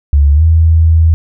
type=tone with pitch glide; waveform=sine; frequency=71.5 to 81.19 Hz; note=D2 to E2; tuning=-46 to -26 cents; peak=-4 dBFS; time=0.13-1.14 s; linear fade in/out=0 ms; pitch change=+220 cents; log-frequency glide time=0.33-0.43 s; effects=none